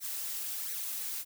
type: noise with flanger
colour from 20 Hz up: blue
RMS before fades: -37 dBFS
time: 0-1.25 s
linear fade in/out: 50 ms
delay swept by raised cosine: 0.49 to 4.89 ms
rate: 1.4 Hz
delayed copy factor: +0.65
effects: none

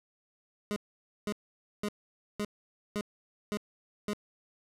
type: tone bursts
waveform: 25% pulse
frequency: 207.7 Hz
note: G#3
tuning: in tune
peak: -27 dBFS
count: 7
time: 0.71-4.134 s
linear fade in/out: 0 ms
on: 52 ms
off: 510 ms
effects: low-pass 12000 Hz 12 dB/octave

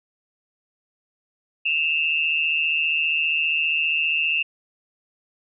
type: tone pair together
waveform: sine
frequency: 2615 / 2770 Hz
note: E7 / F7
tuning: -15 / -15 cents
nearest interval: minor second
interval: 100 cents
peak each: -22 dBFS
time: 1.65-4.43 s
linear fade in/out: 10 ms
effects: none

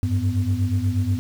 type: tone cluster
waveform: sine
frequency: 93.1 / 101.4 / 250.5 Hz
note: F#2 / G#2 / B3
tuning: +11 / -41 / +25 cents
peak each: -22 / -21 / -26 dBFS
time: 0.03-1.19 s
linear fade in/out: 0 ms
effects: tanh soft clip ceiling -11 dBFS + 7-bit

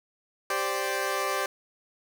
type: chord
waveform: 15% pulse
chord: G suspended fourth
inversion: none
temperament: equal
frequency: 392 / 523.3 / 587.3 Hz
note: G4 / C5 / D5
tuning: 0 / 0 / 0 cents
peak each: -25 dBFS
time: 0.5-1.46 s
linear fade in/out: 2 ms
effects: none

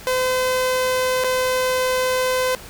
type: tone with dropouts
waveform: sawtooth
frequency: 511 Hz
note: C5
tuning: 41 cents flat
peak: -14 dBFS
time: 0.07-2.55 s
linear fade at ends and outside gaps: 0 ms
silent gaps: 1.239-1.244 s
effects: pink hiss -39 dBFS RMS until 2.69 s

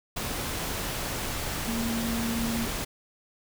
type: tone in noise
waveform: sine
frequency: 230.3 Hz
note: A#3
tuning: 21 cents flat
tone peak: -28 dBFS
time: 1.67-2.66 s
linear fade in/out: 10 ms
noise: pink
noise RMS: -32 dBFS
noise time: 0.16-2.85 s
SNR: +1 dB
effects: none

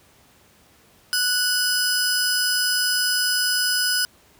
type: tone pair together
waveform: sawtooth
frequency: 1480 / 5045 Hz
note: F#6 / D#8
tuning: 0 / +23 cents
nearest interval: octave + major sixth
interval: 2123 cents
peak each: -19 dBFS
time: 1.13-4.05 s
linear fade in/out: 0 ms
effects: pink hiss -55 dBFS RMS until 4.39 s + high-pass 60 Hz 12 dB/octave

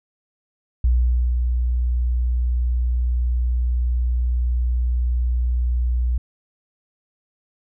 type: tone with ADSR envelope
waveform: sine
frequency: 60.8 Hz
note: B1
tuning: 26 cents flat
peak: -13 dBFS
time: 0.84-6.18 s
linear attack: 4 ms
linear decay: 500 ms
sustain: -4 dB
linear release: 4 ms
effects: none

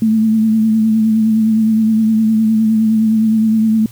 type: tone with vibrato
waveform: sine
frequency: 220 Hz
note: A3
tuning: in tune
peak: -9 dBFS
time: 0.02-3.86 s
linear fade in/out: 2 ms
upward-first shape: triangle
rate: 9.7 Hz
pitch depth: 38 cents each way
effects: added 117 Hz sine -36 dBFS peak until 3.91 s + white hiss -44 dBFS RMS until 3.91 s

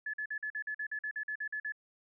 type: tone bursts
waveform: sine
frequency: 1718 Hz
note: A6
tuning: 42 cents flat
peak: -34 dBFS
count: 14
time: 0.06-1.722 s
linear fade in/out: 5 ms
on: 76 ms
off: 46 ms
effects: none

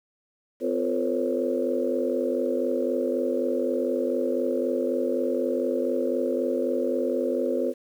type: tone cluster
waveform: sine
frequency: 256 / 346.8 / 445.6 / 509 / 553 Hz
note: C4 / F4 / A4 / C5 / C#5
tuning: -38 / -12 / +22 / -48 / -4 cents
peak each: -29 dBFS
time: 0.6-7.74 s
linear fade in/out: 50 ms
effects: tanh soft clip ceiling -11 dBFS + 9-bit

